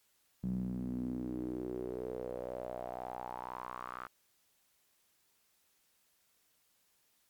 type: tone with band-pass filter sweep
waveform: sawtooth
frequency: 62 Hz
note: B1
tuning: 7 cents sharp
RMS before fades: -40 dBFS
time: 0.43-4.07 s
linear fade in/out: 5 ms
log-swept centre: 180 to 1300 Hz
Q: 5.3
effects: white hiss -73 dBFS RMS until 7.29 s + MP3 96 kbps